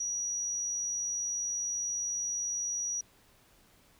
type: tone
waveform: sine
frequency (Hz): 5800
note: F#8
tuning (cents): -35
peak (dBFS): -31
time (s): 0-3.01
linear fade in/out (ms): 5
effects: pink hiss -63 dBFS RMS until 3.99 s